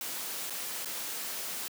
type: noise with dropouts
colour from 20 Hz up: white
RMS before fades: -37 dBFS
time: 0.01-1.68 s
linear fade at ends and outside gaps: 1 ms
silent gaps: 0.498-0.505 / 0.847-0.857 s
effects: high-pass 200 Hz 12 dB/octave